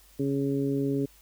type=harmonic tone; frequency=138.59 Hz; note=C#3; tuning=in tune; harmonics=1 / 2 / 3 / 4; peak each=-31 / -27 / -30 / -43 dBFS; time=0.19-1.06 s; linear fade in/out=10 ms; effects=added 50 Hz sine -58 dBFS peak until 1.21 s + white hiss -58 dBFS RMS until 1.21 s